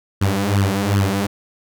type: tone with flanger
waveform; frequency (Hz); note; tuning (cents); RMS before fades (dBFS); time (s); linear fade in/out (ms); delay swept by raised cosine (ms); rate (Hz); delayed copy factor
sawtooth; 99.3; G2; +23; -18; 0.21-1.27; 10; 0.63 to 6.13; 2.6; +0.8
effects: none